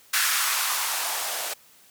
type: noise with band-pass filter sweep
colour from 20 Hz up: violet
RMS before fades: -26 dBFS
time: 0.13-1.54 s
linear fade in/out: 10 ms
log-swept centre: 1500 to 580 Hz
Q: 2.1
effects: white hiss -55 dBFS RMS until 1.9 s + high-pass 80 Hz 12 dB/octave